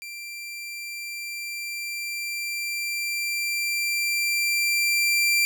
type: tone with level ramp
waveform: sawtooth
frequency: 2360 Hz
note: D7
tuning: 8 cents sharp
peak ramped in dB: -32 to -15 dBFS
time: 0.02-5.45 s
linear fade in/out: 0 ms
effects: none